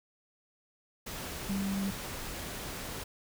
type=tone in noise; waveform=sine; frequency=196 Hz; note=G3; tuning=in tune; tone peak=-30 dBFS; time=1.49-1.91 s; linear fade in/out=10 ms; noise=pink; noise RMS=-40 dBFS; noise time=1.06-3.04 s; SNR=+7 dB; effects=none